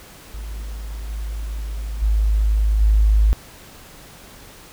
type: tone with level steps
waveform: sine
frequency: 52.8 Hz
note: G#1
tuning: 29 cents sharp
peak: -27 / -24 / -14 / -11 dBFS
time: 0.34-3.33 s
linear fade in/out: 0 ms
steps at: 1.08 / 2.01 / 2.8 s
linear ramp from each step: 20 ms
effects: pink hiss -43 dBFS RMS until 4.72 s